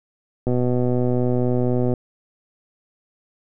click train, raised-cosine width 2 ms, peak -9 dBFS, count 183, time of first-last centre 0.47-1.938 s, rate 124 Hz, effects none

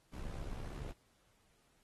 brown noise with amplitude modulation, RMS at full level -40 dBFS, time 0.12-0.93 s, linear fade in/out 20 ms, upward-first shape sine, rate 68.9 Hz, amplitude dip 65%, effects pink hiss -73 dBFS RMS until 1.83 s + AAC 32 kbps

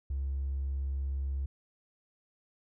sine tone with hard clipping, 68.3 Hz, C#2, 25 cents flat, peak -31 dBFS, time 0.1-1.46 s, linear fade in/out 5 ms, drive 1 dB, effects none

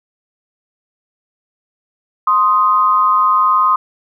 sine tone pair together, 1046.5 / 1247.3 Hz, C6 / D#6, 0 / +4 cents, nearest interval minor third, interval 304 cents, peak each -12 dBFS, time 2.27-3.76 s, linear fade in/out 5 ms, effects none

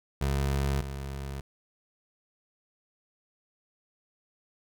25% pulse tone pair in turn, 69 / 68.52 Hz, C#2 / C#2, -7 / -19 cents, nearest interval unison, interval 12 cents, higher first, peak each -22 / -31 dBFS, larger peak first, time 0.21-0.81 / 0.81-1.41 s, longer neither, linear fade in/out 5 ms, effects none

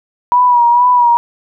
sine tone with vibrato, 969 Hz, B5, 33 cents flat, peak -6 dBFS, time 0.32-1.17 s, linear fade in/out 0 ms, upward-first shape sine, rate 2.2 Hz, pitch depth 44 cents each way, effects none

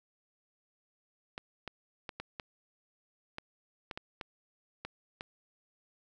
clicks, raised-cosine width 0.3 ms, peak -23 dBFS, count 11, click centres 1.379 / 1.677 / 2.092 / 2.2 / 2.398 / 3.384 / 3.912 / 3.975 / 4.212 / 4.85 / 5.209 s, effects none

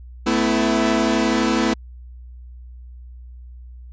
sawtooth chord, A suspended second, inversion none, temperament equal with one note detuned, 220 / 252 / 329.6 Hz, A3 / B3 / E4, 0 / +35 / 0 cents, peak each -17 dBFS, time 0.26-1.74 s, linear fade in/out 10 ms, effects added 61 Hz sine -36 dBFS peak until 3.92 s + resampled to 16000 Hz

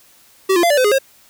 square tone with pitch steps, 382.6 / 346.9 / 687 / 583 / 511 / 414.1 / 538 Hz, G4 / F4 / F5 / D5 / C5 / G#4 / C5, -42 / -12 / -29 / -13 / -41 / -5 / +48 cents, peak -12 dBFS, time 0.49-0.987 s, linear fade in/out 10 ms, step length 71 ms, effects white hiss -50 dBFS RMS until 1.29 s

